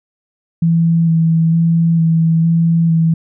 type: tone with vibrato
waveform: sine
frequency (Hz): 164.81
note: E3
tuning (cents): 0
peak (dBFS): -9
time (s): 0.62-3.14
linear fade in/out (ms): 5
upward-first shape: square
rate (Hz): 1.1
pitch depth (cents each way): 15
effects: none